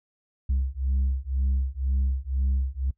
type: beating tone pair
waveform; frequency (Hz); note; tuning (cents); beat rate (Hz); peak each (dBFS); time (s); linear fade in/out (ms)
sine; 65.41 / 67.41; C2 / C#2; 0 / -48; 2; -24; 0.49-2.91; 10
effects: noise-tail reverb RT60 0.1 s tail -21 dB re dry + tanh soft clip ceiling -19 dBFS